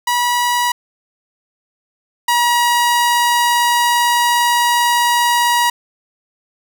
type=tone pair in turn; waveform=sawtooth; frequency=970 / 957.8 Hz; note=B5 / A#5; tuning=-31 / +47 cents; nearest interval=unison; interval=22 cents; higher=first; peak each=-10 / -8 dBFS; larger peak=second; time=0.07-0.72 / 2.28-5.7 s; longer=second; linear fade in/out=5 ms; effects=none